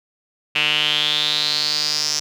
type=tone with band-pass filter sweep; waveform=sawtooth; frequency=150 Hz; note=D3; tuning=37 cents sharp; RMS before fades=-20 dBFS; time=0.55-2.2 s; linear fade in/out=10 ms; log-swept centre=2700 to 5600 Hz; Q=7; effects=none